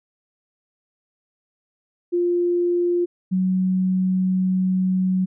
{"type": "tone pair in turn", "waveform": "sine", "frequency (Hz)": [350.1, 186.05], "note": ["F4", "F#3"], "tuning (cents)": [4, 10], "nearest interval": "major seventh", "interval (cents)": 1094, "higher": "first", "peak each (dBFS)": -17, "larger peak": "neither", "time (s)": [[2.12, 3.06], [3.31, 5.26]], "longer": "second", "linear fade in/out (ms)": 20, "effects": []}